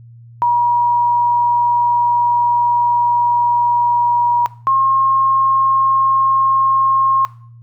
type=tone pair in turn; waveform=sine; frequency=958 / 1072.2 Hz; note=A#5 / C6; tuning=+47 / +42 cents; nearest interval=major second; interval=195 cents; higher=second; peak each=-10 dBFS; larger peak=neither; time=0.42-4.46 / 4.67-7.25 s; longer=first; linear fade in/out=0 ms; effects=noise-tail reverb RT60 0.5 s tail -18 dB re dry + added 117 Hz sine -37 dBFS peak until 7.62 s